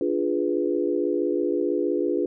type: chord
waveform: sine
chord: D diminished seventh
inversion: none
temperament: equal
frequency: 293.7 / 349.2 / 415.3 / 493.9 Hz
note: D4 / F4 / Ab4 / Cb5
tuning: 0 / 0 / 0 / 0 cents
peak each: -27 / -25 / -27 / -29 dBFS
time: 0.01-2.26 s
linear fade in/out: 2 ms
effects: none